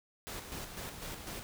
pink noise with tremolo, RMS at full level -42 dBFS, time 0.27-1.43 s, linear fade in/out 0 ms, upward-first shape square, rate 4 Hz, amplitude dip 45%, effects none

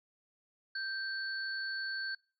sine tone pair together, 1568 / 4435 Hz, G6 / C#8, 0 / 0 cents, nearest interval octave + tritone, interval 1800 cents, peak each -36 / -40 dBFS, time 0.75-2.15 s, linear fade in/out 5 ms, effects noise-tail reverb RT60 0.4 s tail -26 dB re dry

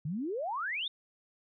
sine exponential sweep, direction up, 138.6 to 3729 Hz, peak -32 dBFS, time 0.05-0.88 s, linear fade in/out 5 ms, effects none

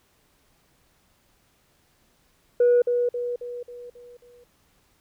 sine tone with echo, 485.4 Hz, B4, 30 cents flat, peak -13 dBFS, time 2.6-2.82 s, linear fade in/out 5 ms, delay 270 ms, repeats 6, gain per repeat -6 dB, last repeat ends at 4.44 s, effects tanh soft clip ceiling -12 dBFS + pink hiss -64 dBFS RMS until 5 s

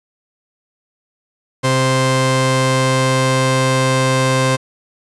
sawtooth tone pair together, 130.82 / 523.3 Hz, C3 / C5, 0 / 0 cents, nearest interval 2 octaves, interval 2400 cents, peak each -11 dBFS, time 1.63-4.57 s, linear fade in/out 20 ms, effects resampled to 24000 Hz

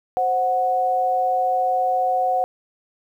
sine tone pair together, 523.3 / 737.9 Hz, C5 / F#5, 0 / -5 cents, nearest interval tritone, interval 595 cents, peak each -24 / -18 dBFS, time 0.17-2.44 s, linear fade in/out 0 ms, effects 9-bit

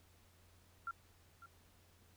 sine tone with echo, 1373 Hz, F6, 30 cents flat, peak -39 dBFS, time 0.87-0.91 s, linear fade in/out 2 ms, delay 550 ms, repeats 1, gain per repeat -14 dB, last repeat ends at 1.46 s, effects added 87 Hz sine -68 dBFS peak until 2.16 s + pink hiss -69 dBFS RMS until 2.16 s

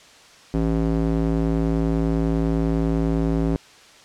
square tone with band-pass filter, 55 Hz, A1, in tune, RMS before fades -21 dBFS, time 0.54-3.56 s, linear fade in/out 0 ms, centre 270 Hz, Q 1.2, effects white hiss -48 dBFS RMS until 4.04 s + low-pass 6000 Hz 12 dB/octave

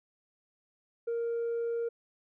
triangle tone with tanh clipping, 466.2 Hz, A#4, in tune, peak -30 dBFS, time 1.07-1.89 s, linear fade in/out 10 ms, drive 6 dB, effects none

